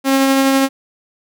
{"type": "tone with tremolo", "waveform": "sawtooth", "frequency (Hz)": 270.1, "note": "C#4", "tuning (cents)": -45, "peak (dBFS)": -6, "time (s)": [0.04, 0.69], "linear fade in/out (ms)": 50, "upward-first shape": "triangle", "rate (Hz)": 12, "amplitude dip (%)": 25, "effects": []}